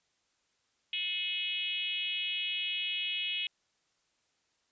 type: tone with frequency modulation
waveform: sine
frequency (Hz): 2935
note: F#7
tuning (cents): -15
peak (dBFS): -31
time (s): 0.93-3.47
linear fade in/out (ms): 2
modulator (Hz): 387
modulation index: 1.4
effects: white hiss -75 dBFS RMS until 4.71 s + resampled to 16000 Hz